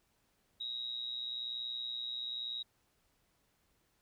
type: tone with amplitude modulation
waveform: sine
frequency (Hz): 3805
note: A#7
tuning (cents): +35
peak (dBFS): -34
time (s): 0.6-2.63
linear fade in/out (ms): 10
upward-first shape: sine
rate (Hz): 121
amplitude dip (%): 75
effects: pink hiss -75 dBFS RMS until 4.01 s